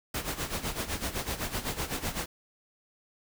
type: noise with tremolo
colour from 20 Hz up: pink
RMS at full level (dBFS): -31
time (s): 0.14-2.26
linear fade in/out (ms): 5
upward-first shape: sine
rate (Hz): 7.9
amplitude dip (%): 75
effects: none